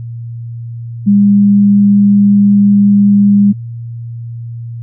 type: tone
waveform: sine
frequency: 202.3 Hz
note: G#3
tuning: 45 cents flat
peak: -4 dBFS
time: 1.06-3.53 s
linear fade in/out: 20 ms
effects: added 117 Hz sine -21 dBFS peak until 4.82 s